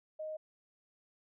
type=tone; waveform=sine; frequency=622.3 Hz; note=D#5; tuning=in tune; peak=-38 dBFS; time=0.19-0.37 s; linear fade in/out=10 ms; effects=none